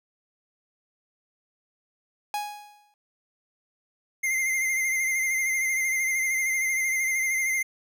45% pulse tone with exponential decay, 830.6 Hz, G#5, in tune, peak -25 dBFS, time 2.34-2.94 s, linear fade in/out 1 ms, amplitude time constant 130 ms
square tone with vibrato, 2093 Hz, C7, in tune, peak -24 dBFS, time 4.23-7.63 s, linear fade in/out 10 ms, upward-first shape sine, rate 13 Hz, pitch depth 36 cents each way
effects none

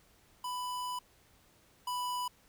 square tone pair in turn, 994 / 989.7 Hz, B5 / B5, +11 / +3 cents, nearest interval unison, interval 8 cents, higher first, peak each -36 / -34 dBFS, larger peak second, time 0.44-0.99 / 1.87-2.28 s, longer first, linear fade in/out 5 ms, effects pink hiss -65 dBFS RMS until 2.48 s

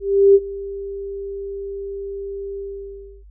sine tone with ADSR envelope, 396.1 Hz, G4, 18 cents sharp, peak -6 dBFS, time 0-3.24 s, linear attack 350 ms, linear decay 42 ms, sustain -20 dB, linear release 650 ms, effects added 50 Hz sine -41 dBFS peak until 3.3 s

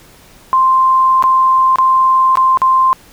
sine tone with dropouts, 1046.5 Hz, C6, in tune, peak -7 dBFS, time 0.53-2.93 s, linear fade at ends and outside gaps 0 ms, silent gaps 1.225-1.239 / 1.758-1.785 / 2.355-2.372 / 2.573-2.618 s, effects pink hiss -43 dBFS RMS until 3.12 s

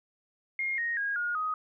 sine tone with pitch steps, 2133 / 1867.6 / 1635.3 / 1431.9 / 1253.7 Hz, C7 / A#6 / G#6 / F6 / D#6, +33 / +3 / -27 / +43 / +13 cents, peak -28 dBFS, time 0.59-1.54 s, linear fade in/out 2 ms, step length 190 ms, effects none

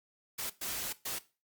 white noise bursts at uneven times, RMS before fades -37 dBFS, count 3, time 0.38-0.5 / 0.61-0.93 / 1.05-1.19 s, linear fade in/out 10 ms, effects noise-tail reverb RT60 0.3 s tail -17 dB re dry + Opus 48 kbps

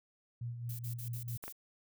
sine tone with tremolo, 119 Hz, A#2, 36 cents sharp, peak -36 dBFS, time 0.41-1.37 s, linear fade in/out 5 ms, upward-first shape sine, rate 4.6 Hz, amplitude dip 50%
violet noise bursts, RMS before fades -47 dBFS, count 6, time 0.69-1.525 s, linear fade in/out 5 ms, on 100 ms, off 47 ms
clicks, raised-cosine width 0.5 ms, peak -30 dBFS, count 2, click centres 1.439 / 1.48 s
effects none

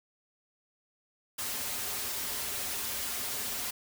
white noise with comb filter, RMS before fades -35 dBFS, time 1.38-3.71 s, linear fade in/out 10 ms, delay 6.1 ms, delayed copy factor -0.65, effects none

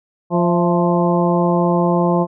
harmonic tone with a mistuned harmonic, 174.61 Hz, F3, in tune, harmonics 1 / 2 / 3 / 4 / 5 / 6, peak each -16 / -19 / -21 / -22 / -23 / -24 dBFS, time 0.3-2.27 s, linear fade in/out 50 ms, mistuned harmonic 4, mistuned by -58 cents, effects none

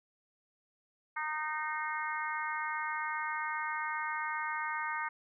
harmonic tone, 307.5 Hz, D#4, 20 cents flat, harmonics 3 / 4 / 5 / 6 / 7, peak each -38 / -39 / -40 / -41 / -41 dBFS, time 1.16-5.09 s, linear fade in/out 10 ms, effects none

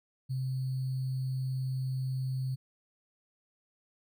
sine tone with sample-and-hold, 130.81 Hz, C3, in tune, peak -30 dBFS, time 0.29-2.56 s, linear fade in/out 20 ms, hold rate 4410 Hz, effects none

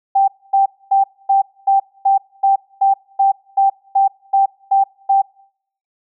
sine tone bursts, 784 Hz, G5, in tune, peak -9 dBFS, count 14, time 0.15-5.22 s, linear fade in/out 10 ms, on 130 ms, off 250 ms, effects noise-tail reverb RT60 0.7 s tail -25 dB re dry

